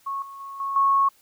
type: tone with level steps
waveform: sine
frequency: 1100 Hz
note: C#6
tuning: 14 cents flat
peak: -26 / -37 / -34 / -25 / -16 dBFS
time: 0.06-1.09 s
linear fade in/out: 10 ms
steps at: 0.22 / 0.4 / 0.6 / 0.76 s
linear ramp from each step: 2 ms
effects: white hiss -59 dBFS RMS until 1.21 s